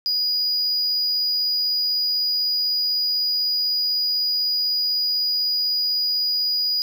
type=tone; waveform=triangle; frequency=4908 Hz; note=D#8; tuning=25 cents flat; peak=-18 dBFS; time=0.06-6.82 s; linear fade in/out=0 ms; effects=none